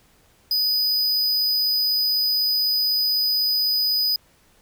square tone, 4978 Hz, D#8, in tune, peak -19 dBFS, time 0.51-4.16 s, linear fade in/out 2 ms, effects pink hiss -58 dBFS RMS until 4.61 s

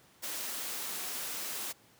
white high-pass noise, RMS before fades -38 dBFS, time 0.22-1.73 s, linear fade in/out 20 ms, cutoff 190 Hz, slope 12 dB/octave, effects pink hiss -62 dBFS RMS until 1.99 s + high-pass 100 Hz 12 dB/octave

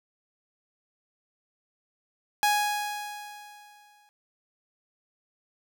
sawtooth tone with exponential decay, 830.6 Hz, G#5, in tune, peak -16 dBFS, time 2.43-4.09 s, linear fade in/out 0 ms, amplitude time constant 360 ms, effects none

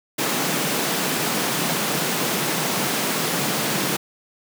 pink high-pass noise, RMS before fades -23 dBFS, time 0.18-3.97 s, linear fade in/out 10 ms, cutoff 140 Hz, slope 48 dB/octave, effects none

